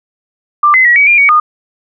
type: tone with pitch steps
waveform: sine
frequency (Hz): 1184 / 2045 / 1920 / 2269 / 2400 / 2248 / 1224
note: D6 / C7 / B6 / C#7 / D7 / C#7 / D#6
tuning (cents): +14 / -40 / -49 / +40 / +37 / +24 / -29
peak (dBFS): -4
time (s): 0.63-1.4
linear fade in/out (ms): 5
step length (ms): 110
effects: none